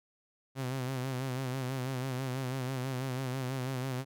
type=tone with vibrato; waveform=sawtooth; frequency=130 Hz; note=C3; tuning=11 cents flat; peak=-29 dBFS; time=0.55-4.05 s; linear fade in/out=50 ms; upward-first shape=sine; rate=6.1 Hz; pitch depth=66 cents each way; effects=none